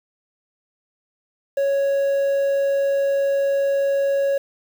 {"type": "tone with quantisation", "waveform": "triangle", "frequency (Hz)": 554.4, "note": "C#5", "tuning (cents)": 0, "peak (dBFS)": -15, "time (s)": [1.57, 4.38], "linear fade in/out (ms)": 5, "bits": 7, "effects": []}